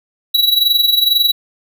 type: tone with amplitude modulation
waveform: square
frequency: 3911 Hz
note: B7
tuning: 18 cents flat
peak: -8 dBFS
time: 0.34-1.32 s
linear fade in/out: 10 ms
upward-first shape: sine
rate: 22.1 Hz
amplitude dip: 70%
effects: none